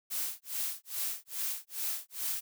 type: noise with tremolo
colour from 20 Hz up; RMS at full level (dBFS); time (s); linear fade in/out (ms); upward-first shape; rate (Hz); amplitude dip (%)
blue; -33; 0.1-2.41; 20; sine; 2.4; 100
effects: none